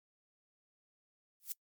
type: noise with exponential growth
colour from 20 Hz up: violet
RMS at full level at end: -34 dBFS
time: 1.4-1.52 s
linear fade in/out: 1 ms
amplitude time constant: 25 ms
effects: noise-tail reverb RT60 0.1 s tail -24 dB re dry + MP3 96 kbps